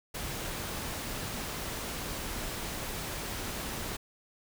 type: noise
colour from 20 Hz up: pink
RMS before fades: -37 dBFS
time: 0.14-3.97 s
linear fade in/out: 10 ms
effects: none